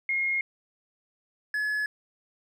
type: tone pair in turn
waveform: sine / triangle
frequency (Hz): 2146 / 1703.3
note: C7 / G#6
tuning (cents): +43 / +43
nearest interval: major third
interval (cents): 400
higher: first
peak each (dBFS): -24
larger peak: neither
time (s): 0.09-0.41 / 1.54-1.86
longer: neither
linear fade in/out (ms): 2
effects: none